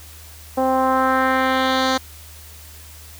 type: tone with low-pass filter sweep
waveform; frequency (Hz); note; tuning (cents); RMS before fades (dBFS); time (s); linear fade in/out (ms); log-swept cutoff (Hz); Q
10% pulse; 261.6; C4; 0; -18; 0.57-1.98; 10; 670 to 5400; 1.7
effects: added 77 Hz sine -41 dBFS peak until 3.19 s + white hiss -43 dBFS RMS until 3.19 s